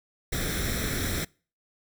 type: noise with comb filter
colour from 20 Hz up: pink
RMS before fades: -29 dBFS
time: 0.32-1.25 s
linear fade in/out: 10 ms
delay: 0.53 ms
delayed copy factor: +0.75
effects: noise-tail reverb RT60 0.4 s tail -26 dB re dry